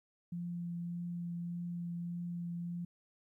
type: tone with vibrato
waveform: sine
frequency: 172.8 Hz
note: F3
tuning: 18 cents flat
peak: -37 dBFS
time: 0.32-2.85 s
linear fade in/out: 5 ms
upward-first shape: triangle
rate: 1.7 Hz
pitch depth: 12 cents each way
effects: 13-bit